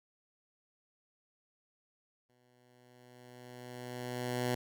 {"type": "tone with exponential growth", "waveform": "10% pulse", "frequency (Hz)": 123.9, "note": "B2", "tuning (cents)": 6, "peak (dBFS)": -22, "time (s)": [2.29, 4.55], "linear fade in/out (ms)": 5, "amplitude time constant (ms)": 490, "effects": []}